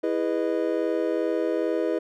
triangle chord, E major seventh, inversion none, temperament just, 329.6 / 412 / 494.4 / 618.1 Hz, E4 / G#4 / B4 / D#5, 0 / -14 / +2 / -12 cents, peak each -25 / -27 / -26 / -28 dBFS, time 0.03-1.99 s, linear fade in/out 10 ms, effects none

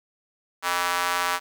square tone with high-pass filter, 88.6 Hz, F2, 25 cents sharp, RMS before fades -25 dBFS, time 0.62-1.4 s, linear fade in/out 50 ms, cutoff 1100 Hz, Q 1.8, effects 8-bit

